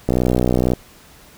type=click train; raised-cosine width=2 ms; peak=-3 dBFS; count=41; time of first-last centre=0.09-0.735 s; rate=62 Hz; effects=pink hiss -46 dBFS RMS until 1.37 s